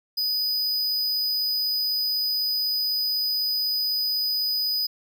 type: tone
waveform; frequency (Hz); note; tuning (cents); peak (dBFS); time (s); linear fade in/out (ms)
square; 4978; D#8; 0; -23; 0.17-4.87; 10
effects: none